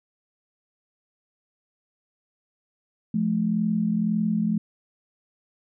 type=tone pair together; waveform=sine; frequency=173.8 / 215.7 Hz; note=F3 / A3; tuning=-8 / -34 cents; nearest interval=major third; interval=374 cents; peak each=-26 / -22 dBFS; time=3.14-4.58 s; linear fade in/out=5 ms; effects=none